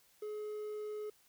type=tone with quantisation; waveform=triangle; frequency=423.4 Hz; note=G#4; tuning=33 cents sharp; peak=-37 dBFS; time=0.22-1.1 s; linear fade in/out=5 ms; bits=11; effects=white hiss -68 dBFS RMS until 1.28 s